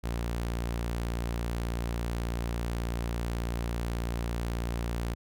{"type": "tone", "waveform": "sawtooth", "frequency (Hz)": 58.27, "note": "A#1", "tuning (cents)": 0, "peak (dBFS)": -26, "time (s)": [0.03, 5.15], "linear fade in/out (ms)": 20, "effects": []}